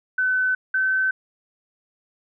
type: tone pair in turn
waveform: sine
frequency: 1513 / 1531.5 Hz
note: F#6 / G6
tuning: +38 / -41 cents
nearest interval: unison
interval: 21 cents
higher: second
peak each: -18 dBFS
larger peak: neither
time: 0.18-0.55 / 0.74-1.11 s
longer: neither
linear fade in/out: 5 ms
effects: none